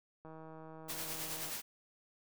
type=click train; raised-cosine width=1 ms; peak=-38 dBFS; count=199; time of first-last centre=0.25-1.495 s; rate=159 Hz
type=noise with tremolo; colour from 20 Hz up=white; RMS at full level=-40 dBFS; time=0.88-1.62 s; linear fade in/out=20 ms; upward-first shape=sine; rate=9.5 Hz; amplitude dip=40%
effects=none